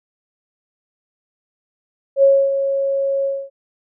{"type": "tone with ADSR envelope", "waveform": "sine", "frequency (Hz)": 549, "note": "C#5", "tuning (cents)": -17, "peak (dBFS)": -7, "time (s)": [2.16, 3.5], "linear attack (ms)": 70, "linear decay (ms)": 270, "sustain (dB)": -9, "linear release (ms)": 250, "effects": []}